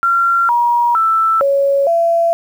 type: tone with pitch steps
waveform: sine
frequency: 1373 / 953 / 1325 / 556 / 675 Hz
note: F6 / A#5 / E6 / C#5 / E5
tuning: -30 / +38 / +9 / +5 / +41 cents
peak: -10 dBFS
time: 0.03-2.33 s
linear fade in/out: 0 ms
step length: 460 ms
effects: 7-bit